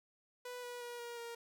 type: tone with pitch steps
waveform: sawtooth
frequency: 493.9 / 487.4 / 480.9 / 474.6 / 468.3 Hz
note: B4 / B4 / B4 / A#4 / A#4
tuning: 0 / -23 / -46 / +31 / +8 cents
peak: -40 dBFS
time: 0.45-1.35 s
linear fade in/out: 5 ms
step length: 180 ms
effects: none